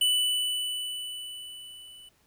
square tone with level ramp, 2979 Hz, F#7, 11 cents sharp, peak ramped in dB -21 to -48 dBFS, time 0.01-2.09 s, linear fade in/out 5 ms, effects pink hiss -66 dBFS RMS until 2.26 s

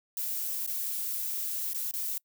violet noise with dropouts, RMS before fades -33 dBFS, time 0.17-2.18 s, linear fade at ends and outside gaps 2 ms, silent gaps 0.664-0.675 / 1.734-1.744 / 1.912-1.937 s, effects noise-tail reverb RT60 0.1 s tail -26 dB re dry

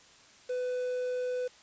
triangle tone with quantisation, 499.9 Hz, B4, 21 cents sharp, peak -28 dBFS, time 0.49-1.48 s, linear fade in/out 10 ms, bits 8, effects white hiss -57 dBFS RMS until 1.62 s + resampled to 16000 Hz

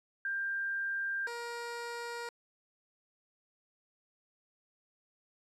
sine / 15% pulse tone pair in turn, 1590 / 472.7 Hz, G6 / A#4, +24 / +24 cents, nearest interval octave + major sixth, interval 2100 cents, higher first, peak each -32 / -32 dBFS, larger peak neither, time 0.25-1.27 / 1.27-2.29 s, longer neither, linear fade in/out 2 ms, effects low-pass 9000 Hz 12 dB/octave + 12-bit

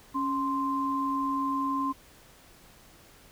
sine tone pair together, 276.7 / 1044.7 Hz, C#4 / C6, -3 / -3 cents, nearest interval octave + major seventh, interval 2300 cents, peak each -30 / -28 dBFS, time 0.14-1.93 s, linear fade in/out 20 ms, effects pink hiss -55 dBFS RMS until 3.31 s

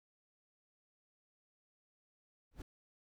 brown noise with exponential growth, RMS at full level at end -39 dBFS, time 2.51-2.62 s, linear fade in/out 5 ms, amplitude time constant 23 ms, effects none

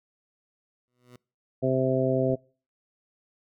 15% pulse tone with exponential growth, 123.47 Hz, B2, in tune, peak -38 dBFS, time 0.88-1.16 s, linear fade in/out 0 ms, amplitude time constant 60 ms
harmonic tone, 130.81 Hz, C3, in tune, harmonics 1 / 2 / 3 / 4 / 5, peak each -28 / -28 / -28 / -28 / -28 dBFS, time 1.62-2.36 s, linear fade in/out 20 ms
clicks, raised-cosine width 5 ms, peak -35 dBFS, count 2, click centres 2.302 / 2.336 s
effects noise-tail reverb RT60 0.4 s tail -25 dB re dry

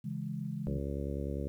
sine chord, C# minor, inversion none, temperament equal, 138.59 / 164.81 / 207.7 Hz, C#3 / E3 / G#3, 0 / 0 / 0 cents, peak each -39 dBFS, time 0.04-0.79 s, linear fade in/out 10 ms
harmonic tone, 70 Hz, C#2, 18 cents sharp, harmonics 1 / 2 / 3 / 4 / 5 / 6 / 7 / 8, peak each -37 / -40 / -42 / -43 / -44 / -45 / -45 / -46 dBFS, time 0.67-1.48 s, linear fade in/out 0 ms
effects 11-bit

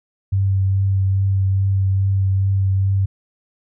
sine tone with vibrato, 96.8 Hz, G2, 21 cents flat, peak -14 dBFS, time 0.32-3.06 s, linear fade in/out 10 ms, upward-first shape triangle, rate 2.4 Hz, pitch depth 18 cents each way, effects none

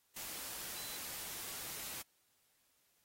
sine tone in noise, 4016 Hz, B7, 28 cents sharp, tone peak -50 dBFS, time 0.76-0.97 s, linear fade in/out 5 ms, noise white, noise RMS -45 dBFS, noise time 0.16-2.02 s, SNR -8 dB, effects white hiss -75 dBFS RMS until 3.04 s + AAC 48 kbps

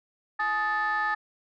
sine tone cluster, 850 / 1249 / 1758 Hz, G#5 / D#6 / A6, +40 / +6 / -2 cents, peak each -28 / -28 / -26 dBFS, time 0.39-1.15 s, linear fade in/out 10 ms, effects tanh soft clip ceiling -20 dBFS

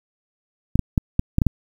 clicks, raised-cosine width 5 ms, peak -4 dBFS, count 7, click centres 0.756 / 0.793 / 0.978 / 1.194 / 1.384 / 1.418 / 1.467 s, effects 7-bit

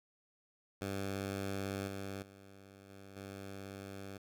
10% pulse tone with level steps, 98 Hz, G2, in tune, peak -29 / -33 / -47 / -44 / -37 dBFS, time 0.81-4.18 s, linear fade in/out 10 ms, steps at 1.87 / 2.22 / 2.89 / 3.16 s, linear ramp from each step 10 ms, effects none

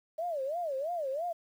sine tone with vibrato, 611 Hz, D#5, 32 cents flat, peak -31 dBFS, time 0.18-1.33 s, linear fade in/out 10 ms, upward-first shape sine, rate 3 Hz, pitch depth 260 cents each way, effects 10-bit

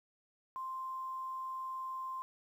sine tone with quantisation, 1046.5 Hz, C6, in tune, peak -38 dBFS, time 0.56-2.22 s, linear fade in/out 0 ms, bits 11, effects none

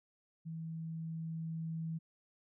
sine tone with level ramp, 162.4 Hz, E3, 26 cents flat, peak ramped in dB -40 to -36 dBFS, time 0.45-1.99 s, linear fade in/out 20 ms, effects none

